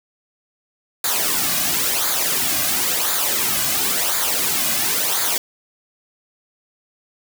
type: noise with flanger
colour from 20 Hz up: white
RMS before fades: -20 dBFS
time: 1.04-5.38 s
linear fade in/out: 2 ms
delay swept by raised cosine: 0.35 to 2.25 ms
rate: 0.96 Hz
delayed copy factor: -0.65
effects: none